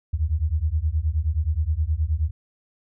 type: beating tone pair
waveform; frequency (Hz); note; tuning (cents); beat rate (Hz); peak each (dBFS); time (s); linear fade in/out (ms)
sine; 73.42 / 82.92; D2 / E2; 0 / +11; 9.5; -23; 0.13-2.31; 10
effects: none